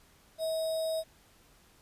sine tone with sample-and-hold, 643 Hz, E5, 43 cents flat, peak -29 dBFS, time 0.38-1.04 s, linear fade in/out 50 ms, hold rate 4410 Hz, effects pink hiss -62 dBFS RMS until 1.81 s + resampled to 32000 Hz

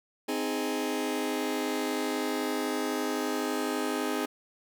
sawtooth chord, Ab major, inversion first, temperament just, 259.6 / 311.5 / 415.3 Hz, C4 / Eb4 / Ab4, -13 / +2 / 0 cents, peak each -29 dBFS, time 0.28-4.26 s, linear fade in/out 10 ms, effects none

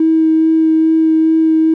triangle tone with vibrato, 319.9 Hz, D#4, 48 cents sharp, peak -4 dBFS, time 0-1.74 s, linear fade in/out 5 ms, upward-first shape sine, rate 2.4 Hz, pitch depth 10 cents each way, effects tanh soft clip ceiling -6 dBFS

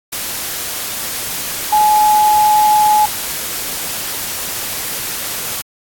sine tone in noise, 848 Hz, G#5, 36 cents sharp, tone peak -8 dBFS, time 1.72-3.06 s, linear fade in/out 10 ms, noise white, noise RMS -22 dBFS, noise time 0.12-5.62 s, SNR +11 dB, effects AAC 64 kbps

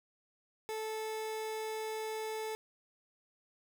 30% pulse tone, 437.3 Hz, A4, 11 cents flat, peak -34 dBFS, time 0.69-2.55 s, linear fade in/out 0 ms, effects none

